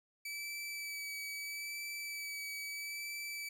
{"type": "tone with vibrato", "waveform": "sawtooth", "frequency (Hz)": 2300, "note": "D7", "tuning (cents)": -37, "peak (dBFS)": -37, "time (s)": [0.25, 3.49], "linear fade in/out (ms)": 5, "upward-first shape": "sine", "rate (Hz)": 0.77, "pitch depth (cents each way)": 16, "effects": []}